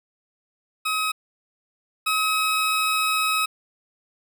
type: tone pair in turn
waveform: 20% pulse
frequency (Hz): 1271 / 1276.2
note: D#6 / D#6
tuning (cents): +36 / +44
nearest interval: unison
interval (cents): 8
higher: second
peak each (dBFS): -17 / -15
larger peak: second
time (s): 0.85-1.12 / 2.06-3.46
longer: second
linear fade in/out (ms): 10
effects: none